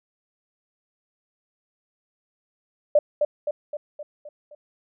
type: tone with echo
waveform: sine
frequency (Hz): 593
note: D5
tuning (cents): +17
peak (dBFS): -12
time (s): 2.95-2.99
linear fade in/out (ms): 5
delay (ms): 260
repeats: 6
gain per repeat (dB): -5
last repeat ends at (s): 4.55
effects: none